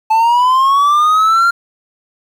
triangle linear sweep, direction up, 871 to 1396.9 Hz, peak -6 dBFS, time 0.1-1.51 s, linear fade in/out 10 ms, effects 7-bit

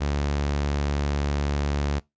sawtooth tone, 71.9 Hz, D2, 36 cents flat, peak -19 dBFS, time 0-2 s, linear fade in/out 20 ms, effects noise-tail reverb RT60 0.2 s tail -24 dB re dry + resampled to 16000 Hz

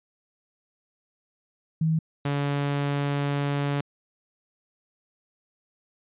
sine / sawtooth tone pair in turn, 160 / 142.54 Hz, D#3 / C#3, +49 / +49 cents, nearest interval major second, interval 200 cents, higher first, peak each -20 dBFS, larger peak neither, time 1.81-1.99 / 2.25-3.81 s, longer second, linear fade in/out 5 ms, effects resampled to 8000 Hz

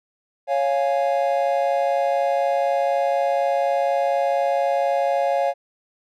triangle chord, Db major, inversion none, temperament equal, 554.4 / 698.5 / 830.6 Hz, Db5 / F5 / Ab5, 0 / 0 / 0 cents, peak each -19 / -20 / -24 dBFS, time 0.47-5.54 s, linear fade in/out 50 ms, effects none

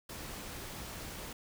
pink noise, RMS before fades -44 dBFS, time 0.09-1.33 s, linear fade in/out 5 ms, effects none

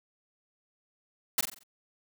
white noise with echo, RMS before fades -25 dBFS, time 1.38-1.41 s, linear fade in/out 5 ms, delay 45 ms, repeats 5, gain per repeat -7 dB, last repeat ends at 1.635 s, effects none

